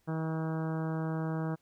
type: harmonic tone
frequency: 160 Hz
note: D#3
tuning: 49 cents sharp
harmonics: 1 / 2 / 3 / 4 / 5 / 6 / 7 / 8 / 9 / 10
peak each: -32 / -38 / -42 / -44 / -46 / -48 / -49 / -50 / -51 / -52 dBFS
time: 0.07-1.56 s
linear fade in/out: 20 ms
effects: pink hiss -72 dBFS RMS until 1.61 s